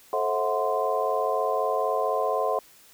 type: tone cluster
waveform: sine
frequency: 437.5 / 533 / 647 / 731 / 1037 Hz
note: A4 / C5 / E5 / F#5 / C6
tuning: -10 / +32 / -32 / -21 / -16 cents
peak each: -29 dBFS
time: 0.13-2.59 s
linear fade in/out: 2 ms
effects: white hiss -54 dBFS RMS until 2.93 s

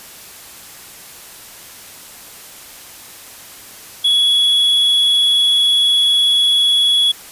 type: tone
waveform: triangle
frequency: 3369 Hz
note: G#7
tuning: 24 cents sharp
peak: -9 dBFS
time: 4.04-7.12 s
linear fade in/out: 10 ms
effects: white hiss -37 dBFS RMS until 7.31 s + resampled to 32000 Hz

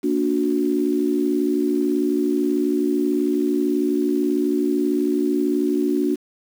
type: chord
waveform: sine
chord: Bb augmented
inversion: none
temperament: just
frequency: 233.1 / 291.4 / 364.2 Hz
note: Bb3 / D4 / F#4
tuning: 0 / -13 / -27 cents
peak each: -25 / -20 / -22 dBFS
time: 0.03-6.16 s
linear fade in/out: 20 ms
effects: 7-bit

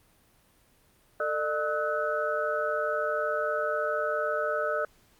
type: tone cluster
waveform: sine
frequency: 446.9 / 603 / 1288 / 1491 Hz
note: A4 / D5 / E6 / F#6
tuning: +27 / +46 / -41 / +13 cents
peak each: -34 / -29 / -32 / -33 dBFS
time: 1.2-4.85 s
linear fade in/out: 2 ms
effects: pink hiss -63 dBFS RMS until 5.19 s + Opus 32 kbps

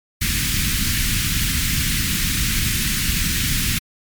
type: band-stop noise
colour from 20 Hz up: pink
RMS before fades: -20 dBFS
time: 0.21-3.79 s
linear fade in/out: 10 ms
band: 240 to 1700 Hz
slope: 24 dB/octave
effects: MP3 96 kbps

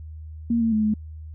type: tone with pitch steps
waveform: sine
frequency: 233.2 / 226.9 / 215.6 / 213.7 Hz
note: A#3 / A#3 / A3 / G#3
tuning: +1 / -47 / -35 / +50 cents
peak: -18 dBFS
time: 0.5-0.94 s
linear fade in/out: 5 ms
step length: 110 ms
effects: added 78 Hz sine -35 dBFS peak until 1.34 s

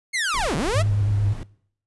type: linear two-way sweep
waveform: sawtooth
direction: down then up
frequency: 2198 to 125 to 699 Hz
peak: -18 dBFS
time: 0.13-0.83 s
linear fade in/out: 20 ms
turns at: 0.56 s
type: noise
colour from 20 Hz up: brown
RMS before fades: -32 dBFS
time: 0.34-1.43 s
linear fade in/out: 0 ms
type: tone with vibrato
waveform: sine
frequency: 102.2 Hz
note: G#2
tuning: 27 cents flat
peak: -18 dBFS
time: 0.74-1.34 s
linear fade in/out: 20 ms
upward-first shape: square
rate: 9 Hz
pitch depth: 28 cents each way
effects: noise-tail reverb RT60 0.6 s tail -21 dB re dry + resampled to 24000 Hz

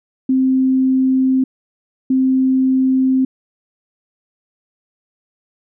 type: tone pair in turn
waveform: sine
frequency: 261.6 / 261.6 Hz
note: C4 / C4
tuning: 0 / 0 cents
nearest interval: unison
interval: 0 cents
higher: neither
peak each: -11 dBFS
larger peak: neither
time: 0.29-1.44 / 2.1-3.25 s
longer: neither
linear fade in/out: 5 ms
effects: none

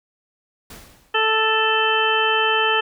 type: noise with exponential decay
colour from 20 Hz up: pink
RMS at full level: -37 dBFS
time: 0.7-1.39 s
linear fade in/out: 5 ms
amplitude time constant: 150 ms
type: harmonic tone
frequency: 440 Hz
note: A4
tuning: in tune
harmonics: 1 / 2 / 3 / 4 / 6 / 7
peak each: -23 / -23 / -23 / -23 / -23 / -23 dBFS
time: 1.14-2.81 s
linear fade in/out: 10 ms
effects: none

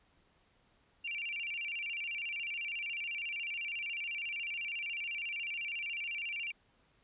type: tone with vibrato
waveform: sine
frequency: 2547 Hz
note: D#7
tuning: 40 cents sharp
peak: -36 dBFS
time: 1.04-6.52 s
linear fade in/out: 10 ms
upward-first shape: square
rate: 14 Hz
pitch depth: 150 cents each way
effects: pink hiss -70 dBFS RMS until 7.03 s + resampled to 8000 Hz

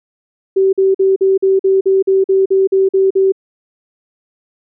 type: tone bursts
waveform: sine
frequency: 384.6 Hz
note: G4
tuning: 33 cents flat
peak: -8 dBFS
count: 13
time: 0.56-3.322 s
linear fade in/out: 10 ms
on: 170 ms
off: 46 ms
effects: none

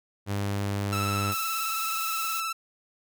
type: tone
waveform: sawtooth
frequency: 100.5 Hz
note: G2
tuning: 44 cents sharp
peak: -23 dBFS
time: 0.26-1.35 s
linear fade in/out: 50 ms
type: tone with vibrato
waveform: sawtooth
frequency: 1318.5 Hz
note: E6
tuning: in tune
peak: -25 dBFS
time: 0.92-2.53 s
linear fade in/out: 10 ms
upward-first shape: triangle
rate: 19 Hz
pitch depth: 39 cents each way
type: noise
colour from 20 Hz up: blue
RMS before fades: -35 dBFS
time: 1.32-2.4 s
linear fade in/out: 0 ms
effects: none

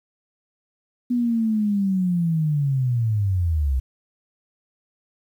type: linear sweep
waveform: sine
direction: down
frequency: 246.9 to 62.2 Hz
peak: -18 dBFS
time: 1.1-3.8 s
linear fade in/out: 10 ms
effects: 9-bit

